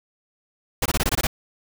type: noise bursts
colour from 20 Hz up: pink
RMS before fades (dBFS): -21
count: 8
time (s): 0.82-1.27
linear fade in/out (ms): 5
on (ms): 37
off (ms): 22
effects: none